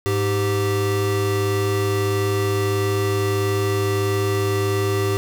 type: tone pair together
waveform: square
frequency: 103.14 / 391 Hz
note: G#2 / G4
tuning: -11 / -4 cents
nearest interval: octave + major seventh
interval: 2307 cents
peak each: -22 dBFS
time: 0.06-5.17 s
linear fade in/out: 0 ms
effects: none